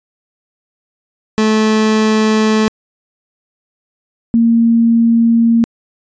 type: tone pair in turn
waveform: 30% pulse / sine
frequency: 217.2 / 230.9 Hz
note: A3 / A#3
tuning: -22 / -16 cents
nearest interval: minor second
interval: 106 cents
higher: second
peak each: -7 dBFS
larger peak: neither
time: 1.38-2.68 / 4.34-5.64 s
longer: neither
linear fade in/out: 0 ms
effects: resampled to 16000 Hz